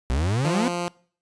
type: exponential sweep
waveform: 40% pulse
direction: up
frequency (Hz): 59.6 to 261.6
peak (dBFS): -20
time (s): 0.1-0.68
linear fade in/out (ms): 0
type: tone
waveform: 10% pulse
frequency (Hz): 174.61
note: F3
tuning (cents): 0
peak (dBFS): -17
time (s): 0.45-0.88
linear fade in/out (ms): 0
effects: noise-tail reverb RT60 0.5 s tail -23 dB re dry + resampled to 22050 Hz